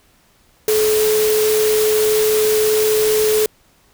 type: tone in noise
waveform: sine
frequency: 430.1 Hz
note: A4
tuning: 39 cents flat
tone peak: -13 dBFS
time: 0.68-3.46 s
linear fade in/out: 2 ms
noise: white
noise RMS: -22 dBFS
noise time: 0.68-3.46 s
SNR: +6 dB
effects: pink hiss -55 dBFS RMS until 3.93 s